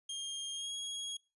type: tone with pitch glide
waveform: sawtooth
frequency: 3219 to 3304 Hz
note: G7 to G#7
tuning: +45 to -10 cents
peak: -35 dBFS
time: 0.09-1.17 s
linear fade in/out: 5 ms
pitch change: +45 cents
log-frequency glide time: 0.53-0.73 s
effects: noise-tail reverb RT60 0.3 s tail -25 dB re dry + resampled to 24000 Hz